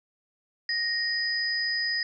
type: tone pair together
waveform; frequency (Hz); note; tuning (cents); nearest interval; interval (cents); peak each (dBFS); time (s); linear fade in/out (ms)
sine; 1864.7 / 4978; A#6 / D#8; 0 / 0; octave + perfect fourth; 1700; -28; 0.69-2.03; 2
effects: none